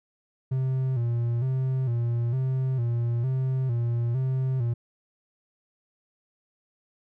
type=tone with vibrato; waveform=triangle; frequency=124.4 Hz; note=B2; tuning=13 cents sharp; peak=-21 dBFS; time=0.51-4.74 s; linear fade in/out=10 ms; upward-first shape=square; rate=1.1 Hz; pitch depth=90 cents each way; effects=none